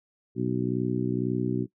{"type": "harmonic tone", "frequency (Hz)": 62, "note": "B1", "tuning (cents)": 7, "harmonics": [2, 3, 4, 5, 6], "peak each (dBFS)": [-31, -31, -31, -31, -31], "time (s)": [0.35, 1.67], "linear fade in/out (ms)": 50, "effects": ["noise-tail reverb RT60 0.1 s tail -19 dB re dry"]}